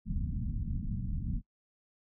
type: low-pass noise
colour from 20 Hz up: pink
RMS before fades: -34 dBFS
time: 0.05-1.42 s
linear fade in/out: 50 ms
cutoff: 230 Hz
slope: 48 dB/octave
effects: noise-tail reverb RT60 0.1 s tail -26 dB re dry